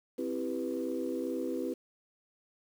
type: chord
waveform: sine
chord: C major seventh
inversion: none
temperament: equal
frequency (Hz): 261.6 / 329.6 / 392 / 493.9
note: C4 / E4 / G4 / B4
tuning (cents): 0 / 0 / 0 / 0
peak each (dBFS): -36 / -36 / -38 / -37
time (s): 0.18-1.74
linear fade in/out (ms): 10
effects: tanh soft clip ceiling -23 dBFS + 9-bit